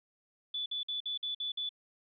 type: tone bursts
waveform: sine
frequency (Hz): 3467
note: A7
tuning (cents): -26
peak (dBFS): -33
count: 7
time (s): 0.54-1.692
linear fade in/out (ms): 5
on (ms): 120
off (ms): 52
effects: none